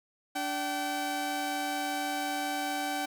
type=tone pair together; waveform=sawtooth; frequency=291.3 / 768.7 Hz; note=D4 / G5; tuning=-14 / -34 cents; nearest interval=octave + perfect fourth; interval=1680 cents; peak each=-32 / -28 dBFS; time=0.35-3.06 s; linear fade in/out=10 ms; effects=none